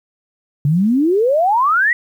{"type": "exponential sweep", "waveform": "sine", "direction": "up", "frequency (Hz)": [137.6, 1982], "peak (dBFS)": -11, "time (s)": [0.65, 1.93], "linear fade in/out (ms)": 2, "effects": ["8-bit"]}